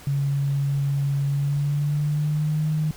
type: tone with pitch glide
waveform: sine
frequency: 140 to 154.45 Hz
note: C#3 to D#3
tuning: +18 to -12 cents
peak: -20 dBFS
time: 0.07-2.91 s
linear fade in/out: 2 ms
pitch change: +170 cents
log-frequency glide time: 1.26-2.67 s
effects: pink hiss -45 dBFS RMS until 2.96 s

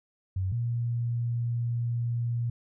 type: tone pair in turn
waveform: sine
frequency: 94.1 / 118.56 Hz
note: F#2 / A#2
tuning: +30 / +30 cents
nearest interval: major third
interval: 400 cents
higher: second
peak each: -26 dBFS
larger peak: neither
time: 0.36-0.52 / 0.52-2.5 s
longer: second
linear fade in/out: 5 ms
effects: none

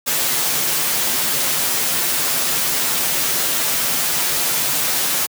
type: noise with comb filter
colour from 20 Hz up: white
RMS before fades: -19 dBFS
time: 0.06-5.27 s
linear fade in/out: 20 ms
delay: 9.8 ms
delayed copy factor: -0.55
effects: high-pass 100 Hz 12 dB/octave

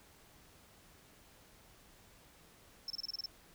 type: tone bursts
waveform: triangle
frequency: 5330 Hz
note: E8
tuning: 18 cents sharp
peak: -36 dBFS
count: 8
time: 2.88-3.259 s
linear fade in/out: 2 ms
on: 22 ms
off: 29 ms
effects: pink hiss -62 dBFS RMS until 3.54 s

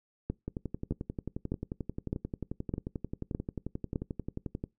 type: two click trains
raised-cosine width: 3 ms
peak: -22 / -18 dBFS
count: 48 / 7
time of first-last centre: 0.48-4.639 / 0.3-3.959 s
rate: 11.3 / 1.64 Hz
effects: noise-tail reverb RT60 0.2 s tail -23 dB re dry

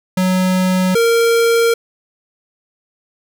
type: tone pair in turn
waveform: square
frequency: 185 / 463 Hz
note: F#3 / A#4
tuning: 0 / -12 cents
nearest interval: octave + major third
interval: 1588 cents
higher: second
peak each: -13 / -11 dBFS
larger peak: second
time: 0.17-0.95 / 0.95-1.74 s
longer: second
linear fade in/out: 5 ms
effects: none

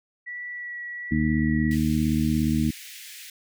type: tone with vibrato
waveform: sine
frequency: 1944 Hz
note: B6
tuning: 28 cents flat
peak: -32 dBFS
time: 0.26-1.76 s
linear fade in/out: 20 ms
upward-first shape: sine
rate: 1.3 Hz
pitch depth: 11 cents each way
type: harmonic tone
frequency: 77.2 Hz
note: D#2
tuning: 13 cents flat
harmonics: 1 / 2 / 3 / 4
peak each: -28 / -26 / -23 / -27 dBFS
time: 1.11-2.71 s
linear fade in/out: 10 ms
type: high-pass noise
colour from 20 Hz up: pink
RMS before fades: -42 dBFS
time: 1.71-3.3 s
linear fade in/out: 2 ms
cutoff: 1800 Hz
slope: 48 dB/octave
effects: none

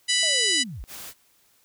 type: harmonic tone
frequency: 988 Hz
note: B5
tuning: in tune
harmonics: 2 / 3 / 4 / 5 / 6 / 7 / 8 / 9 / 10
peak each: -27 / -25 / -27 / -27 / -33 / -29 / -34 / -32 / -34 dBFS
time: 0.08-0.64 s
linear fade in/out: 20 ms
type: linear sweep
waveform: sine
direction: down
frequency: 660 to 30.87 Hz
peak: -33 dBFS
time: 0.23-0.84 s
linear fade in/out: 0 ms
type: noise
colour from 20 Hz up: white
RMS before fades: -39 dBFS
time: 0.87-1.14 s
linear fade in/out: 50 ms
effects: white hiss -62 dBFS RMS until 1.64 s

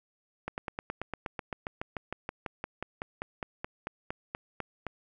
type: slowing click train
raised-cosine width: 0.5 ms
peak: -19 dBFS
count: 27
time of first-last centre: 0.48-4.867 s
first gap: 99 ms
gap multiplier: 1.04
effects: none

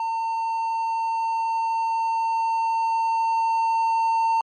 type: tone with level ramp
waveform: triangle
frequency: 906 Hz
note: A#5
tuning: 50 cents flat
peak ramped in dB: -21 to -16 dBFS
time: 0-4.41 s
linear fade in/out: 2 ms
effects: MP3 32 kbps

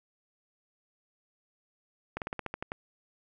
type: slowing click train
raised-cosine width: 0.5 ms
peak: -19 dBFS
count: 9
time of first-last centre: 2.17-2.719 s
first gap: 48 ms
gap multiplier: 1.1
effects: none

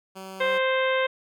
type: tone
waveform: 10% pulse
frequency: 190.5 Hz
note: G3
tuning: 49 cents flat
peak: -29 dBFS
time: 0.15-0.59 s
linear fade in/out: 20 ms
type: harmonic tone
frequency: 523.3 Hz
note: C5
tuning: in tune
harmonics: 1 / 2 / 3 / 4 / 5 / 6 / 7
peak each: -23 / -29 / -29 / -30 / -35 / -36 / -38 dBFS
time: 0.4-1.07 s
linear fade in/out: 10 ms
effects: none

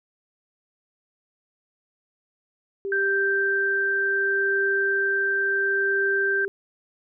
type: tone with tremolo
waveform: sine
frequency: 394.1 Hz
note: G4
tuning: 9 cents sharp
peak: -24 dBFS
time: 2.85-6.48 s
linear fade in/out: 0 ms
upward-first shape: triangle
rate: 0.7 Hz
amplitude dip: 45%
type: tone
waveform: sine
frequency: 1568 Hz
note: G6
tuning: in tune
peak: -21 dBFS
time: 2.92-6.45 s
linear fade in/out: 2 ms
effects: none

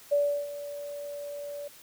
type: tone with ADSR envelope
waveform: sine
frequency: 577 Hz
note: D5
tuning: 31 cents flat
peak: -20 dBFS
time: 0.11-1.68 s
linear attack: 17 ms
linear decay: 340 ms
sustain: -15 dB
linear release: 6 ms
effects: white hiss -52 dBFS RMS until 1.82 s

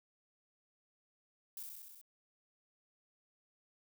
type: noise with echo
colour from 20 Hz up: violet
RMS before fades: -45 dBFS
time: 1.57-1.63 s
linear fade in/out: 2 ms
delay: 64 ms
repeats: 6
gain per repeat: -2 dB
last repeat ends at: 2.014 s
effects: none

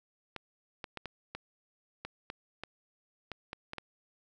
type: clicks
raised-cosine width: 0.3 ms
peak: -23 dBFS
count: 12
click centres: 0.363 / 0.842 / 0.973 / 1.057 / 1.35 / 2.05 / 2.301 / 2.636 / 3.317 / 3.531 / 3.734 / 3.783 s
effects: none

